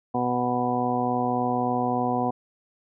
harmonic tone, 123.47 Hz, B2, in tune, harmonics 1 / 2 / 3 / 4 / 5 / 6 / 7 / 8, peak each -34 / -27 / -34 / -31 / -38 / -26 / -38 / -31 dBFS, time 0.14-2.31 s, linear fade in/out 10 ms, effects none

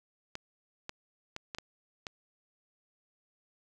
clicks, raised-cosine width 0.2 ms, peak -21 dBFS, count 6, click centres 0.354 / 0.894 / 1.364 / 1.548 / 1.585 / 2.068 s, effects none

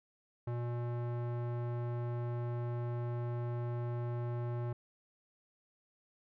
square tone with low-pass filter, 120 Hz, B2, 49 cents flat, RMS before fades -37 dBFS, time 0.47-4.73 s, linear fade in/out 5 ms, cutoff 1100 Hz, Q 0.82, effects none

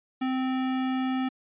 square tone, 259.7 Hz, C4, 13 cents flat, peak -26 dBFS, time 0.21-1.29 s, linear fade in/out 10 ms, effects resampled to 8000 Hz

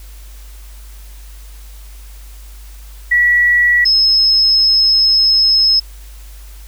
sine tone pair in turn, 1939 / 5177 Hz, B6 / E8, -32 / -32 cents, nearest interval octave + perfect fourth, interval 1700 cents, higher second, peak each -8 dBFS, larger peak neither, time 3.11-3.85 / 3.85-5.8 s, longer second, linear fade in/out 10 ms, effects added 50 Hz sine -32 dBFS peak until 6.67 s + white hiss -44 dBFS RMS until 6.67 s

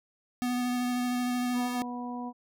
square tone with vibrato, 246.9 Hz, B3, in tune, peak -28 dBFS, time 0.42-1.82 s, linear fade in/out 0 ms, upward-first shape sine, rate 13 Hz, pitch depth 12 cents each way
harmonic tone, 244.7 Hz, B3, 16 cents flat, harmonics 1 / 2 / 3 / 4, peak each -35 / -46 / -41 / -41 dBFS, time 1.53-2.33 s, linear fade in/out 50 ms
effects none

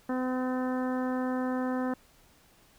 harmonic tone, 255.1 Hz, C4, 44 cents flat, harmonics 1 / 2 / 3 / 4 / 5 / 6 / 7, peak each -29 / -35 / -39 / -41 / -43 / -45 / -46 dBFS, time 0.09-1.94 s, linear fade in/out 5 ms, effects pink hiss -61 dBFS RMS until 2.78 s

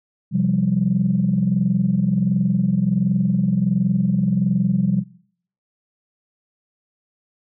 sine chord, C suspended fourth, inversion none, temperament equal, 130.81 / 174.61 / 196 Hz, C3 / F3 / G3, 0 / 0 / 0 cents, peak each -22 / -19 / -19 dBFS, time 0.31-5.04 s, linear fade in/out 50 ms, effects noise-tail reverb RT60 0.6 s tail -21 dB re dry + tanh soft clip ceiling -7 dBFS

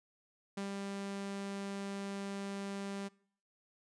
sawtooth tone with ADSR envelope, 198.1 Hz, G3, 18 cents sharp, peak -33 dBFS, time 0.57-3.09 s, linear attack 6 ms, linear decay 110 ms, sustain -2 dB, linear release 21 ms, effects noise-tail reverb RT60 0.6 s tail -24 dB re dry + resampled to 22050 Hz

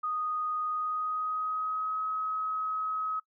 sine tone with pitch glide, 1241 to 1274.4 Hz, D#6 to D#6, -5 to +41 cents, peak -29 dBFS, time 0.03-3.2 s, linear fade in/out 10 ms, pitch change +46 cents, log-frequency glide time 0.69-2.01 s, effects noise-tail reverb RT60 0.1 s tail -22 dB re dry

